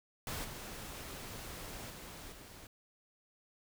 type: noise with level steps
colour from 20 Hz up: pink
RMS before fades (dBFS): -40 / -46 / -49 / -53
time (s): 0.27-2.67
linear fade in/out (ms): 2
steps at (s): 0.44 / 1.9 / 2.32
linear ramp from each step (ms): 5
effects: none